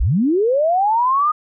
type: linear sweep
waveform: sine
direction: up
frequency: 36.13 to 1244.5 Hz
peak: -13 dBFS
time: 0-1.32 s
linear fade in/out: 10 ms
effects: none